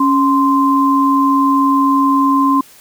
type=tone pair together; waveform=sine; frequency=277.2 / 1041.7 Hz; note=C#4 / C6; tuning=0 / -8 cents; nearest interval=octave + major seventh; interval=2292 cents; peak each=-12 dBFS; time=0-2.61 s; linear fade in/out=5 ms; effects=white hiss -43 dBFS RMS until 2.8 s